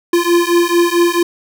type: beating tone pair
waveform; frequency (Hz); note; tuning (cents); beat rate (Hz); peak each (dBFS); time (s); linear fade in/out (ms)
square; 343 / 347.5; F4 / F4; -31 / -9; 4.5; -14; 0.13-1.23; 5
effects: none